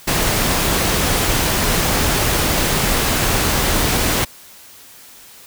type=noise; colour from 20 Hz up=pink; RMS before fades=-17 dBFS; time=0.07-4.25 s; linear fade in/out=10 ms; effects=white hiss -42 dBFS RMS until 5.46 s